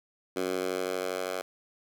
10% pulse tone with high-pass filter sweep, 92.5 Hz, F#2, in tune, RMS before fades -32 dBFS, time 0.36-1.42 s, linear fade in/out 5 ms, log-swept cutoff 330 to 610 Hz, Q 1.6, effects none

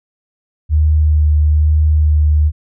sine tone with vibrato, 76.2 Hz, D#2, 36 cents flat, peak -8 dBFS, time 0.69-2.52 s, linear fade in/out 50 ms, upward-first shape sine, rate 1.1 Hz, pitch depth 16 cents each way, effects none

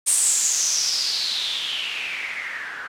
blue noise with low-pass filter sweep, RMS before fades -24 dBFS, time 0.06-2.88 s, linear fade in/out 20 ms, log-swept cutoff 9000 to 1500 Hz, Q 6.3, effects none

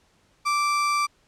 35% pulse tone, 1170 Hz, D6, 7 cents flat, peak -19 dBFS, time 0.45-1.07 s, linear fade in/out 20 ms, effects pink hiss -63 dBFS RMS until 1.27 s + low-pass 8000 Hz 12 dB/octave

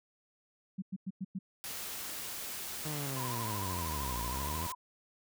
sine tone bursts, 190 Hz, F#3, 46 cents sharp, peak -34 dBFS, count 5, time 0.78-1.39 s, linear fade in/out 10 ms, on 42 ms, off 100 ms
white noise, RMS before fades -41 dBFS, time 1.64-4.72 s, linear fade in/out 0 ms
sawtooth linear two-way sweep, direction down then up, 155.56 to 56.1 to 85.1 Hz, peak -33 dBFS, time 2.85-4.67 s, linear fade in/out 5 ms, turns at 4.2 s
sine tone with vibrato, 997 Hz, B5, 16 cents sharp, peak -39 dBFS, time 3.16-4.75 s, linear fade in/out 10 ms, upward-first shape sine, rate 13 Hz, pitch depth 89 cents each way
effects none

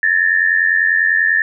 sine tone pair together, 1727 / 1817.1 Hz, A6 / A#6, -33 / -45 cents, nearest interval minor second, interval 88 cents, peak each -14 dBFS, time 0.03-1.42 s, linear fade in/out 2 ms, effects none

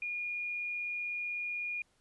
sine tone, 2432 Hz, D#7, 40 cents flat, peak -34 dBFS, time 0.02-1.82 s, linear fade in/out 2 ms, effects pink hiss -72 dBFS RMS until 2 s + resampled to 24000 Hz

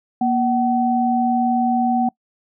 sine tone pair together, 238.1 / 756.4 Hz, A#3 / F#5, +37 / +38 cents, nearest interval octave + minor sixth, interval 2001 cents, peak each -18 dBFS, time 0.21-2.09 s, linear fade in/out 5 ms, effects noise-tail reverb RT60 0.1 s tail -25 dB re dry

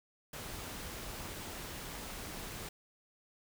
pink noise, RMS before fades -44 dBFS, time 0.33-2.69 s, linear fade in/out 5 ms, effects none

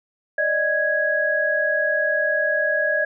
sine tone cluster, 585 / 625 / 1661 Hz, D5 / D#5 / G#6, -7 / +8 / 0 cents, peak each -25 / -24 / -20 dBFS, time 0.38-3.05 s, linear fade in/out 5 ms, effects none

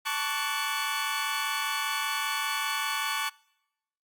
20% pulse chord, D major seventh, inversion second, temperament equal with one note detuned, 880 / 1108.7 / 1153.8 / 1480 Hz, A5 / C#6 / D6 / F#6, 0 / 0 / -31 / 0 cents, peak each -29 dBFS, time 0.05-3.3 s, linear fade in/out 20 ms, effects noise-tail reverb RT60 0.9 s tail -26 dB re dry + Opus 48 kbps

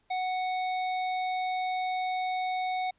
square tone, 740 Hz, F#5, in tune, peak -29 dBFS, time 0.1-2.91 s, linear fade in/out 10 ms, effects pink hiss -71 dBFS RMS until 2.98 s + resampled to 8000 Hz

